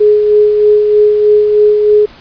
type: tone with tremolo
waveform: sine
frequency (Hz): 420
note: G#4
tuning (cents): +19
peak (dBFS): -3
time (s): 0-2.06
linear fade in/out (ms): 10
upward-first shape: sine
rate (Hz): 3.2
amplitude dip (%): 40
effects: pink hiss -37 dBFS RMS until 2.2 s + resampled to 11025 Hz